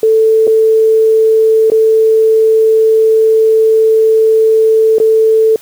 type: tone with dropouts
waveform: sine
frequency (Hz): 441.9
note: A4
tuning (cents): +7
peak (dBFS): -5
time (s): 0.03-5.56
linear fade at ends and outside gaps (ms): 2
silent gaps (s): 0.47-0.476 / 1.701-1.718 / 4.984-5
effects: white hiss -39 dBFS RMS until 5.61 s